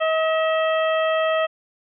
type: harmonic tone with a mistuned harmonic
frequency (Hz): 638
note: D#5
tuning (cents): +43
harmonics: 1 / 2 / 3 / 4 / 5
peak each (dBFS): -19 / -25 / -29 / -31 / -33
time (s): 0-1.47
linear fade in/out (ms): 20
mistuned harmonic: 4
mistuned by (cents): +55
effects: none